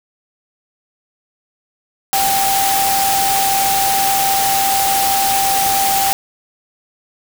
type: tone in noise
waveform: sine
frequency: 784 Hz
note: G5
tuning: in tune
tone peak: -15 dBFS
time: 2.13-6.13 s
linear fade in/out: 0 ms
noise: white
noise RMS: -18 dBFS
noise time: 2.13-6.13 s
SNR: 0 dB
effects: none